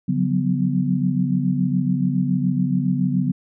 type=tone cluster; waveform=sine; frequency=141.6 / 180.1 / 187.2 / 250 Hz; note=C#3 / F#3 / F#3 / B3; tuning=+37 / -46 / +20 / +21 cents; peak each=-23 dBFS; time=0.08-3.32 s; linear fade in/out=10 ms; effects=none